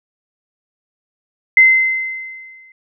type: tone with exponential decay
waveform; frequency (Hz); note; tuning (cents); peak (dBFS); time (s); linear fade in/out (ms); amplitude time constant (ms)
sine; 2065; C7; -23; -3; 1.57-2.72; 2; 250
effects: none